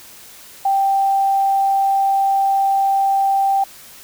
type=tone; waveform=sine; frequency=784 Hz; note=G5; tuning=in tune; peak=-13 dBFS; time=0.65-3.64 s; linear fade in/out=5 ms; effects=white hiss -41 dBFS RMS until 4.03 s